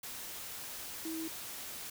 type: tone in noise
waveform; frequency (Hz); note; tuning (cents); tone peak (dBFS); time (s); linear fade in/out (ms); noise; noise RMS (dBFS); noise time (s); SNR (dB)
sine; 323.1; E4; -35; -37; 1.05-1.28; 5; white; -44; 0.03-1.9; +4
effects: none